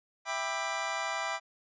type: chord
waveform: 25% pulse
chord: E minor seventh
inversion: none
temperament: just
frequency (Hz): 659.3 / 791.1 / 988.9 / 1186.7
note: E5 / G5 / B5 / D6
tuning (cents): 0 / +16 / +2 / +18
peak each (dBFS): -34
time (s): 0.25-1.4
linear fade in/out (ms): 50
effects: resampled to 16000 Hz